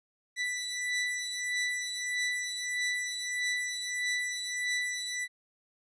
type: beating tone pair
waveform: sawtooth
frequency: 1975.5 / 1977.1 Hz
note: B6 / B6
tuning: 0 / +1 cents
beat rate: 1.6 Hz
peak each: -29 / -32 dBFS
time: 0.36-5.28 s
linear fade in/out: 50 ms
effects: resampled to 22050 Hz